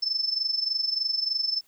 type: tone with amplitude modulation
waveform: sine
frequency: 5274 Hz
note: E8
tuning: in tune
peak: -21 dBFS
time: 0.02-1.61 s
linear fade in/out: 10 ms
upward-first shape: sine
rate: 23.3 Hz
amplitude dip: 75%
effects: white hiss -64 dBFS RMS until 1.67 s